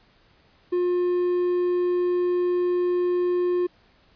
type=tone; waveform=triangle; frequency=356.1 Hz; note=F4; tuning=34 cents sharp; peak=-18 dBFS; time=0.72-3.67 s; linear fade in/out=10 ms; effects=pink hiss -59 dBFS RMS until 4.15 s + resampled to 11025 Hz